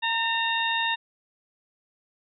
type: harmonic tone with a mistuned harmonic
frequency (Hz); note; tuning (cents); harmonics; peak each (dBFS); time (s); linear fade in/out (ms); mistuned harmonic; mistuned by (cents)
922; A#5; -19; 1 / 2 / 3 / 4; -28 / -28 / -30 / -29; 0.02-0.96; 20; 2; -29
effects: none